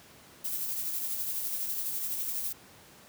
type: noise with tremolo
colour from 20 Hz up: violet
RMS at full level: -32 dBFS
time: 0.44-2.53 s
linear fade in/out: 10 ms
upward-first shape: sine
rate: 12 Hz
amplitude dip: 35%
effects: pink hiss -54 dBFS RMS until 3.08 s + high-pass 100 Hz 12 dB/octave